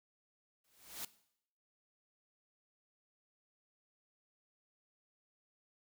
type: noise with exponential growth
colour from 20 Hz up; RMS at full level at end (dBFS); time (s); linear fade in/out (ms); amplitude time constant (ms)
white; -40; 0.64-1.05; 5; 89
effects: noise-tail reverb RT60 0.7 s tail -18 dB re dry